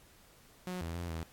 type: tone with pitch steps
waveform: sawtooth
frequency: 181.8 / 83.2 / 86.6 / 81.6 Hz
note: F#3 / E2 / F2 / E2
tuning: -30 / +17 / -14 / -17 cents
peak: -33 dBFS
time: 0.67-1.23 s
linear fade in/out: 0 ms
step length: 140 ms
effects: pink hiss -61 dBFS RMS until 1.32 s + AAC 64 kbps